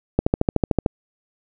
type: click train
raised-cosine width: 2 ms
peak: -3 dBFS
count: 10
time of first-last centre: 0.19-0.862 s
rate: 13.4 Hz
effects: none